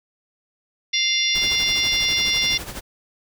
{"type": "harmonic tone", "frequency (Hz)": 698.5, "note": "F5", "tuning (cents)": 0, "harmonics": [3, 4, 5, 6, 7, 8], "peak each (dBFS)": [-24, -27, -22, -30, -30, -24], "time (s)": [0.93, 2.58], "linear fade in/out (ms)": 10}
{"type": "noise with tremolo", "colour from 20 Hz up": "pink", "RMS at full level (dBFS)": -31, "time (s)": [1.34, 2.81], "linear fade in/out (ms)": 20, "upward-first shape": "sine", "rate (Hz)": 12, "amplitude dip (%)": 65}
{"effects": []}